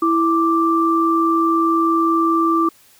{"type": "tone pair together", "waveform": "sine", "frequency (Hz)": [329.9, 1174.7], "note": ["E4", "D6"], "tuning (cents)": [1, 0], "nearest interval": "octave + minor seventh", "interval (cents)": 2199, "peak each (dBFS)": -16, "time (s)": [0.02, 2.69], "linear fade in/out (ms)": 5, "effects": ["white hiss -51 dBFS RMS until 2.99 s"]}